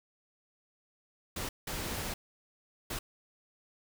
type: noise bursts at uneven times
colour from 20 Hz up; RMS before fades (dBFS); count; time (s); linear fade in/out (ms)
pink; -37; 3; 1.36-1.49 / 1.67-2.14 / 2.9-2.99; 5
effects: none